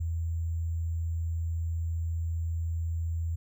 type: tone with sample-and-hold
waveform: sine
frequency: 82.7 Hz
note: E2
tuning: 6 cents sharp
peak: -28 dBFS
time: 0-3.36 s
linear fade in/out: 10 ms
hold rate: 7350 Hz
effects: none

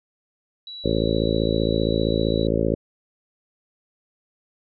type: tone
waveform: sine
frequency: 3920 Hz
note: B7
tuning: 14 cents flat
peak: -34 dBFS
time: 0.67-2.47 s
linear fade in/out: 2 ms
type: harmonic tone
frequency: 55.3 Hz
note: A1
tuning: 9 cents sharp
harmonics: 1 / 2 / 3 / 4 / 5 / 6 / 7 / 8 / 9 / 10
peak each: -28 / -28 / -28 / -28 / -28 / -28 / -28 / -28 / -28 / -28 dBFS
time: 0.84-2.75 s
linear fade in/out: 10 ms
effects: none

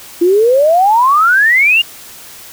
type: exponential sweep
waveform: sine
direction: up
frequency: 334.9 to 2881 Hz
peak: -6 dBFS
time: 0.21-1.82 s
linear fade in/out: 10 ms
effects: white hiss -34 dBFS RMS until 2.52 s

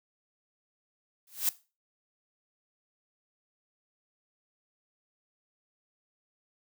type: noise with exponential growth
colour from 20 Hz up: blue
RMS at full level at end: -23 dBFS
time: 1.27-1.49 s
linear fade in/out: 2 ms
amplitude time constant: 46 ms
effects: noise-tail reverb RT60 0.3 s tail -18 dB re dry

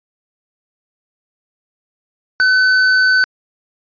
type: tone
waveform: square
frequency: 1513 Hz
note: F#6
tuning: 38 cents sharp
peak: -10 dBFS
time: 2.4-3.24 s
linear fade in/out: 0 ms
effects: resampled to 11025 Hz

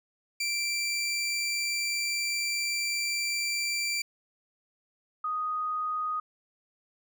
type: tone pair in turn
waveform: 20% pulse / sine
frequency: 2349 / 1244.3 Hz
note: D7 / D#6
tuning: 0 / 0 cents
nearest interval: major seventh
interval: 1100 cents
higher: first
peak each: -23 / -28 dBFS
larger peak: first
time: 0.4-4.02 / 5.24-6.2 s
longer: first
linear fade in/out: 5 ms
effects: none

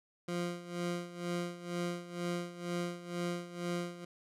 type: tone with tremolo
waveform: 20% pulse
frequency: 174.61 Hz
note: F3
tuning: in tune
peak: -28 dBFS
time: 0.28-4.05 s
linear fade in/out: 5 ms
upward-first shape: sine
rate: 2.1 Hz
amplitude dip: 80%
effects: low-pass 10000 Hz 12 dB/octave

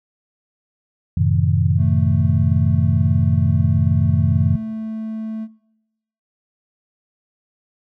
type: chord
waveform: sine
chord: F# diminished seventh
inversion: none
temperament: just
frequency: 92.5 / 111 / 133.2 / 159.84 Hz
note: F#2 / A2 / C3 / Eb3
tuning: 0 / +16 / +31 / +47 cents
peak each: -17 / -21 / -19 / -20 dBFS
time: 1.17-4.56 s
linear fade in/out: 5 ms
type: tone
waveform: triangle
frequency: 220.1 Hz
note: A3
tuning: 1 cent sharp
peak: -23 dBFS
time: 1.77-5.48 s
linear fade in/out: 50 ms
effects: noise-tail reverb RT60 0.9 s tail -22 dB re dry

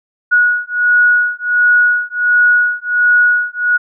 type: beating tone pair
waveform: sine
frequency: 1457 / 1458.4 Hz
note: F#6 / F#6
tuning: -27 / -25 cents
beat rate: 1.4 Hz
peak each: -12 dBFS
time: 0.31-3.78 s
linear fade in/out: 20 ms
effects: none

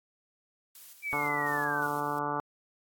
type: noise with tremolo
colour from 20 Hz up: blue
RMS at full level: -49 dBFS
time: 0.75-2.19 s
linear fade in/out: 2 ms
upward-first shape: square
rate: 2.8 Hz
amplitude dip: 45%
type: linear sweep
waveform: sine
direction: down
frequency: 2349 to 1400 Hz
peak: -31 dBFS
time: 1.02-1.9 s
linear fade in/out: 50 ms
type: harmonic tone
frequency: 146 Hz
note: D3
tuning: 10 cents flat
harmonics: 1 / 2 / 3 / 4 / 5 / 6 / 7 / 8 / 9 / 10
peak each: -42 / -39 / -39 / -41 / -40 / -34 / -40 / -35 / -42 / -42 dBFS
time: 1.13-2.4 s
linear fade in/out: 0 ms
effects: AAC 64 kbps

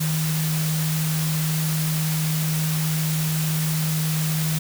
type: tone in noise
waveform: sine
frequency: 157.1 Hz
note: D#3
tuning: 17 cents sharp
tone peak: -21 dBFS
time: 0-4.59 s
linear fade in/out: 10 ms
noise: white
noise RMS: -29 dBFS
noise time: 0-4.59 s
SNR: +5 dB
effects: none

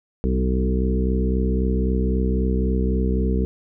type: harmonic tone with a mistuned harmonic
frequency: 63.8 Hz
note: C2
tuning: 43 cents flat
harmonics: 1 / 2 / 3 / 4 / 5 / 6 / 7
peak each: -20 / -32 / -24 / -29 / -33 / -30 / -29 dBFS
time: 0.24-3.45 s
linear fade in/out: 0 ms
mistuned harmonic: 6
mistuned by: -16 cents
effects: none

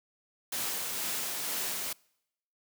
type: noise with tremolo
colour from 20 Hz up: white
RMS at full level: -33 dBFS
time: 0.52-1.93 s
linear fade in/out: 5 ms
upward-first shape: sine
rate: 2.1 Hz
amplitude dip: 25%
effects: noise-tail reverb RT60 0.8 s tail -26 dB re dry + high-pass 150 Hz 12 dB/octave

